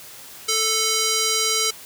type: tone with band-pass filter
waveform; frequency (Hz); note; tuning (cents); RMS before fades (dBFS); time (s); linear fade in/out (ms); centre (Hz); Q
square; 440.2; A4; +1; -21; 0.48-1.71; 10; 5900; 1.4
effects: white hiss -41 dBFS RMS until 1.85 s + high-pass 60 Hz 12 dB/octave